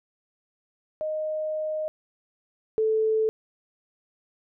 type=tone pair in turn; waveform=sine; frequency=620 / 438.4 Hz; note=D#5 / A4; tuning=-6 / -6 cents; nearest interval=tritone; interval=600 cents; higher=first; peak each=-26 / -20 dBFS; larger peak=second; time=1.01-1.88 / 2.78-3.29 s; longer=first; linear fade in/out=0 ms; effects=none